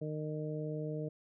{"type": "harmonic tone", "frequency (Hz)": 153.1, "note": "D#3", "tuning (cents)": -28, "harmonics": [1, 2, 3, 4], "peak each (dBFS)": [-38, -43, -41, -45], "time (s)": [0.01, 1.09], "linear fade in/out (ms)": 10, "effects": []}